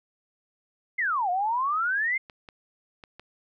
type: exponential two-way sweep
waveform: sine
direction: down then up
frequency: 2142 to 698.5 to 2142 Hz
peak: -23 dBFS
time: 0.98-2.18 s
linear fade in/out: 10 ms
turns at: 1.3 s
type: clicks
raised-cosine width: 0.3 ms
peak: -28 dBFS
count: 4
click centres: 2.298 / 2.488 / 3.038 / 3.196 s
effects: none